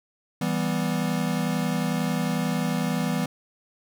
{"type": "chord", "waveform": "square", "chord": "E minor", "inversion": "none", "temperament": "equal", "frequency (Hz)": [164.81, 196, 246.9], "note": ["E3", "G3", "B3"], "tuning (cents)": [0, 0, 0], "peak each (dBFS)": [-28, -29, -29], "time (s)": [0.41, 3.26], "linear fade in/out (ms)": 5, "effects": []}